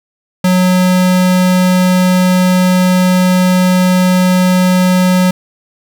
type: tone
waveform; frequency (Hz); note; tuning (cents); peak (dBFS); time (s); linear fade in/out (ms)
square; 183; F#3; -19; -8; 0.44-5.31; 5
effects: 7-bit